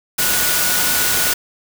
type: tone in noise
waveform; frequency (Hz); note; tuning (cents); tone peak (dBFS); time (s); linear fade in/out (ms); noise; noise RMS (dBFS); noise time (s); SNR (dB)
sine; 1463; F#6; -20; -25; 0.18-1.34; 10; white; -17; 0.18-1.34; -11
effects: none